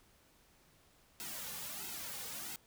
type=noise with flanger; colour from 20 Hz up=white; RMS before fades=-44 dBFS; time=1.2-2.56 s; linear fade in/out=0 ms; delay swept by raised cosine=1.7 to 3.1 ms; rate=1.5 Hz; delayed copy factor=-0.95; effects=pink hiss -67 dBFS RMS until 2.66 s